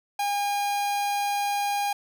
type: tone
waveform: 45% pulse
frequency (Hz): 812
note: G#5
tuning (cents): -39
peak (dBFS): -24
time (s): 0.19-1.93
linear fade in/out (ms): 5
effects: none